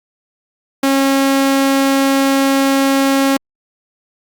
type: tone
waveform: sawtooth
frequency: 272.5 Hz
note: C#4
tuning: 29 cents flat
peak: -7 dBFS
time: 0.83-3.37 s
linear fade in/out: 5 ms
effects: Opus 48 kbps

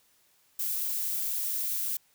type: noise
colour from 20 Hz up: violet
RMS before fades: -31 dBFS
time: 0.59-1.97 s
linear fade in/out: 5 ms
effects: white hiss -66 dBFS RMS until 2.14 s

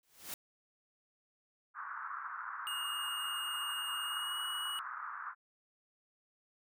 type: noise with exponential growth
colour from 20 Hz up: white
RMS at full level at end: -39 dBFS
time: 0.03-0.34 s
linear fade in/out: 2 ms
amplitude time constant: 66 ms
type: band-pass noise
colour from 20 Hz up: pink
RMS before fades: -43 dBFS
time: 1.74-5.35 s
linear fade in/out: 50 ms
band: 1100 to 1500 Hz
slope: 48 dB/octave
type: tone with pitch glide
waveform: square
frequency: 2851 to 2913 Hz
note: F7 to F#7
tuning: +35 to -28 cents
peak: -38 dBFS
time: 2.67-4.79 s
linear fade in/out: 0 ms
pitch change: +37 cents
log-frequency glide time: 4.03-4.39 s
effects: none

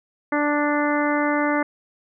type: harmonic tone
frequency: 293.8 Hz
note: D4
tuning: 1 cent sharp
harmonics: 1 / 2 / 3 / 4 / 5 / 6 / 7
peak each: -22 / -25 / -27 / -28 / -29 / -30 / -30 dBFS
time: 0.32-1.63 s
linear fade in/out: 5 ms
effects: none

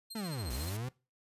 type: tone with tremolo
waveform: sawtooth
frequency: 4186 Hz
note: C8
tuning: in tune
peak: -39 dBFS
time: 0.1-0.7 s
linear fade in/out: 10 ms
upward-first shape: sine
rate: 14 Hz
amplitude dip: 80%
type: linear two-way sweep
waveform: 40% pulse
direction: down then up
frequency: 231.3 to 56.8 to 132.4 Hz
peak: -35 dBFS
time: 0.15-0.89 s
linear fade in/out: 5 ms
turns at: 0.52 s
type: noise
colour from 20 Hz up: white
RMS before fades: -45 dBFS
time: 0.5-0.77 s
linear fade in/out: 5 ms
effects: noise-tail reverb RT60 0.3 s tail -21 dB re dry + resampled to 32000 Hz

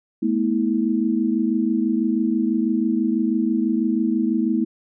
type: tone cluster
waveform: sine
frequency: 215.3 / 241.4 / 323.1 Hz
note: A3 / B3 / E4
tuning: -37 / -39 / -35 cents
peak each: -22 dBFS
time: 0.22-4.65 s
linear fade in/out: 10 ms
effects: none

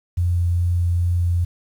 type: tone with vibrato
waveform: sine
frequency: 87.31 Hz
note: F2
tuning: in tune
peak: -16 dBFS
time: 0.17-1.45 s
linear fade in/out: 10 ms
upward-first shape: sine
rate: 2.4 Hz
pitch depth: 9 cents each way
effects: 8-bit

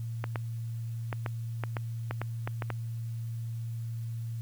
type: clicks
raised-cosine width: 0.5 ms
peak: -18 dBFS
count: 11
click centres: 0.241 / 0.358 / 1.128 / 1.262 / 1.637 / 1.768 / 2.11 / 2.216 / 2.475 / 2.622 / 2.703 s
effects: added 115 Hz sine -33 dBFS peak until 4.41 s + white hiss -60 dBFS RMS until 4.41 s

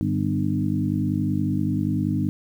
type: harmonic tone with a mistuned harmonic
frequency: 50.5 Hz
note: G#1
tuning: 48 cents flat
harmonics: 2 / 3 / 4 / 5 / 6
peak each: -27 / -27 / -27 / -27 / -27 dBFS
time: 0.01-2.29 s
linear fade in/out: 0 ms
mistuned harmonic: 4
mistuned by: -38 cents
effects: 9-bit

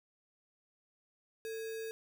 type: tone with sample-and-hold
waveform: sine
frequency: 446.4 Hz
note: A4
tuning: 25 cents sharp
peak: -38 dBFS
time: 1.45-1.91 s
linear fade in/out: 0 ms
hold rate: 2100 Hz
effects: none

